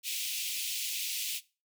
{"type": "high-pass noise", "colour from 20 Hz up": "pink", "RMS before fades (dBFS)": -35, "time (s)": [0.03, 1.41], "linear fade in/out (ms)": 50, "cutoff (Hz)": 2400, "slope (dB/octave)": 48, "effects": ["noise-tail reverb RT60 0.3 s tail -19 dB re dry"]}